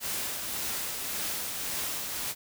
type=noise with tremolo; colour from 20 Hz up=white; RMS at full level=-32 dBFS; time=0-2.35 s; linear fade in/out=50 ms; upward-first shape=triangle; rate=1.8 Hz; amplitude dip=35%; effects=none